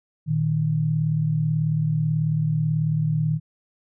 sine tone pair together, 116.7 / 155 Hz, A#2 / D#3, +2 / -6 cents, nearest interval perfect fourth, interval 492 cents, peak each -26 / -20 dBFS, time 0.26-3.4 s, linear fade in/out 50 ms, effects none

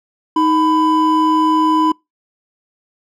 triangle tone pair together, 313.3 / 999.8 Hz, D#4 / B5, +12 / +21 cents, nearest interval octave + minor sixth, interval 2009 cents, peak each -12 dBFS, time 0.36-1.92 s, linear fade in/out 5 ms, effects noise-tail reverb RT60 0.2 s tail -26 dB re dry

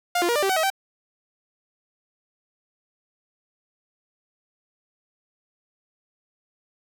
sawtooth tone with pitch steps, 706 / 348.1 / 474.9 / 595 / 389 / 755 / 639 / 775 Hz, F5 / F4 / A#4 / D5 / G4 / F#5 / D#5 / G5, +19 / -6 / +32 / +22 / -13 / +35 / +46 / -20 cents, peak -16 dBFS, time 0.15-0.702 s, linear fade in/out 5 ms, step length 69 ms, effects none

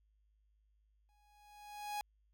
45% pulse tone with exponential growth, 830.6 Hz, G#5, in tune, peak -36 dBFS, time 1.09-2.01 s, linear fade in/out 0 ms, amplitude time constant 200 ms, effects added 52 Hz sine -70 dBFS peak until 2.33 s

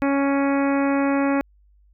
harmonic tone, 277.9 Hz, C#4, 4 cents sharp, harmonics 1 / 2 / 3 / 4 / 5 / 6 / 7 / 8 / 9, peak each -19 / -25 / -29 / -31 / -33 / -35 / -36 / -37 / -38 dBFS, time 0.02-1.41 s, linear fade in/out 0 ms, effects added 50 Hz sine -53 dBFS peak until 1.93 s

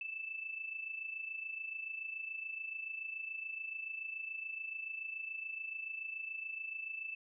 sine tone with amplitude modulation, 2637 Hz, E7, in tune, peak -37 dBFS, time 0.01-7.15 s, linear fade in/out 2 ms, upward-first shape sine, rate 27 Hz, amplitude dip 65%, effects none

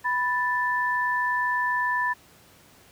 sine tone pair together, 987.8 / 1760 Hz, B5 / A6, 0 / 0 cents, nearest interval minor seventh, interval 1000 cents, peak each -25 dBFS, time 0.04-2.14 s, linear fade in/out 20 ms, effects pink hiss -54 dBFS RMS until 2.91 s + high-pass 80 Hz 12 dB/octave

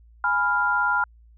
sine chord, F diminished, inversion first, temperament equal, 830.6 / 987.8 / 1396.9 Hz, Ab5 / Cb6 / F6, 0 / 0 / 0 cents, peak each -27 / -25 / -21 dBFS, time 0.24-1.04 s, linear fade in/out 2 ms, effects added 57 Hz sine -49 dBFS peak until 1.37 s

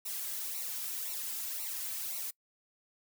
blue noise with flanger, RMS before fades -38 dBFS, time 0.05-2.31 s, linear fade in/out 10 ms, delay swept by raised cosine 0.6 to 2.8 ms, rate 1.9 Hz, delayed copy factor -0.75, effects noise-tail reverb RT60 0.1 s tail -24 dB re dry

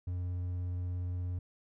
triangle tone with vibrato, 89.4 Hz, F2, 41 cents sharp, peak -31 dBFS, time 0.07-1.39 s, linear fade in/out 5 ms, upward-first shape sine, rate 17 Hz, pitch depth 9 cents each way, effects none

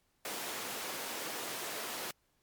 pink high-pass noise, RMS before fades -40 dBFS, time 0.25-2.11 s, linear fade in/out 2 ms, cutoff 360 Hz, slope 12 dB/octave, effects pink hiss -75 dBFS RMS until 2.42 s + MP3 96 kbps

